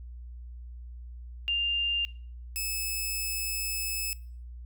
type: tone pair in turn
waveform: sine / 5% pulse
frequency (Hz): 2798 / 2598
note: F7 / E7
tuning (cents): +3 / -26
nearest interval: minor second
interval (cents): 129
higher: first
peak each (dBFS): -25 / -21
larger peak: second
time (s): 1.48-2.05 / 2.56-4.13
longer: second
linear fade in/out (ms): 0
effects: noise-tail reverb RT60 0.5 s tail -22 dB re dry + added 60 Hz sine -40 dBFS peak until 4.65 s